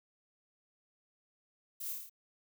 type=noise with echo; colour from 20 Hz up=violet; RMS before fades=-42 dBFS; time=1.8-1.93 s; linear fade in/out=10 ms; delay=28 ms; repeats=6; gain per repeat=-2 dB; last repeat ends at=2.098 s; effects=none